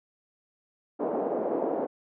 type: band-pass noise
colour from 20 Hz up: white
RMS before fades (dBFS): -29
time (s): 0.99-1.87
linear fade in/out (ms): 20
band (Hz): 270 to 660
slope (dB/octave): 24
effects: none